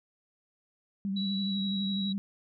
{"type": "tone with vibrato", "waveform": "sine", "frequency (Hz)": 196, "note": "G3", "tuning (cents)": 0, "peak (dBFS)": -29, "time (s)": [1.05, 2.18], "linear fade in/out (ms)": 0, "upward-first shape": "sine", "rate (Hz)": 12, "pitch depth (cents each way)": 40}
{"type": "tone with pitch glide", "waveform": "sine", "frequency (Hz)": [3917, 3876], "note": ["B7", "B7"], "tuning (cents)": [-15, -33], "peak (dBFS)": -34, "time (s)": [1.16, 2.13], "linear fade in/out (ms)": 10, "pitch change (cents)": -18, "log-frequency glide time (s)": [1.5, 1.57]}
{"effects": []}